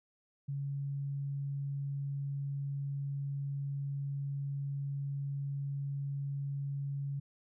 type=tone; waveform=sine; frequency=140 Hz; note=C#3; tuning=18 cents sharp; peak=-34 dBFS; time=0.48-7.2 s; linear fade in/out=10 ms; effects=none